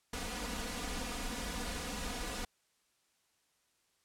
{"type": "noise with comb filter", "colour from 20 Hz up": "pink", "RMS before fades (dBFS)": -39, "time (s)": [0.13, 2.45], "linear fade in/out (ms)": 5, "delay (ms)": 4.1, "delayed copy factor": 0.95, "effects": ["white hiss -75 dBFS RMS until 4.04 s", "low-pass 10000 Hz 12 dB/octave"]}